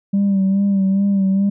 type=tone with vibrato; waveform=sine; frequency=196 Hz; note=G3; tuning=in tune; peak=-11 dBFS; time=0.13-1.5 s; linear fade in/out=10 ms; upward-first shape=sine; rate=2.4 Hz; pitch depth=41 cents each way; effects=tanh soft clip ceiling -11 dBFS